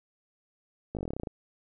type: slowing click train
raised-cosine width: 2 ms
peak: -21 dBFS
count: 13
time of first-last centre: 0.95-1.272 s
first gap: 18 ms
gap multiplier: 1.07
effects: none